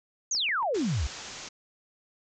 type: exponential sweep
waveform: sine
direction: down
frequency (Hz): 6890 to 57.6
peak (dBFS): -25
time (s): 0.31-1.07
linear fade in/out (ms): 5
type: click train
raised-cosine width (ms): 0.5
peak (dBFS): -33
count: 6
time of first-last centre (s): 0.35-1.044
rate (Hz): 7.2
type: low-pass noise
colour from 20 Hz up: white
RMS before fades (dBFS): -42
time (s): 0.74-1.49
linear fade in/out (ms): 10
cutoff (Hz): 7300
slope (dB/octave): 96
effects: none